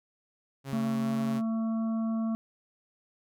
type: tone with vibrato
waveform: sawtooth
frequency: 135.9 Hz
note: C#3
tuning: 34 cents flat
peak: -31 dBFS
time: 0.64-1.42 s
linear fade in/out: 50 ms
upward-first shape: square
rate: 2.1 Hz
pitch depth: 10 cents each way
type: harmonic tone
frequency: 224.1 Hz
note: A3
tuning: 32 cents sharp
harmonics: 1 / 3 / 5 / 6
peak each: -27 / -41 / -45 / -53 dBFS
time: 0.73-2.35 s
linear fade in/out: 0 ms
effects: none